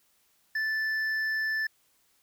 triangle tone with hard clipping, 1756 Hz, A6, 4 cents flat, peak -28 dBFS, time 0.55-1.67 s, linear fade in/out 5 ms, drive 8 dB, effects white hiss -68 dBFS RMS until 2.22 s

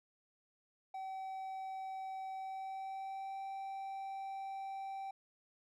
triangle tone with pitch glide, 765 to 777.9 Hz, G5 to G5, -42 to -14 cents, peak -39 dBFS, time 0.94-5.11 s, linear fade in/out 5 ms, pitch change +28 cents, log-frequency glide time 2.34-3.41 s, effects none

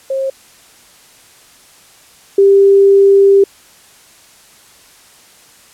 sine tone pair in turn, 536 / 395 Hz, C5 / G4, +42 / +13 cents, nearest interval perfect fourth, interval 529 cents, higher first, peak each -14 / -4 dBFS, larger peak second, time 0.1-0.3 / 2.38-3.44 s, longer second, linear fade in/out 5 ms, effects white hiss -44 dBFS RMS until 5.73 s + low-pass 11000 Hz 12 dB/octave

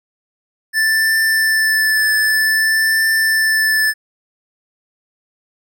square tone with vibrato, 1760 Hz, A6, in tune, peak -13 dBFS, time 0.73-3.94 s, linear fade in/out 50 ms, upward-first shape triangle, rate 0.53 Hz, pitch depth 18 cents each way, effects none

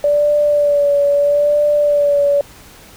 sine tone with vibrato, 580 Hz, D5, 22 cents flat, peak -10 dBFS, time 0.04-2.41 s, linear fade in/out 2 ms, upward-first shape sine, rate 0.77 Hz, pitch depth 29 cents each way, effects pink hiss -41 dBFS RMS until 2.96 s

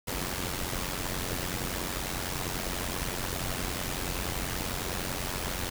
pink noise with amplitude modulation, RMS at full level -30 dBFS, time 0.07-5.7 s, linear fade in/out 10 ms, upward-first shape sine, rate 90.6 Hz, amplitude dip 70%, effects none

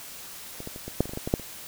clicks, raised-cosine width 2 ms, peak -24 / -22 / -26 / -22 / -7 / -23 / -25 / -22 / -18 / -16 / -7 / -27 dBFS, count 12, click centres 0.604 / 0.674 / 0.761 / 0.88 / 1.006 / 1.056 / 1.094 / 1.135 / 1.174 / 1.275 / 1.339 / 1.397 s, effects white hiss -42 dBFS RMS until 1.67 s

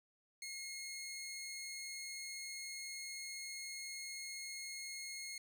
15% pulse tone, 2157 Hz, C#7, 48 cents flat, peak -38 dBFS, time 0.42-5.38 s, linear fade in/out 2 ms, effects none

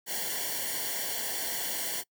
white noise with comb filter, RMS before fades -33 dBFS, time 0.06-2.04 s, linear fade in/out 50 ms, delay 0.79 ms, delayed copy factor -0.9, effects noise-tail reverb RT60 0.1 s tail -24 dB re dry

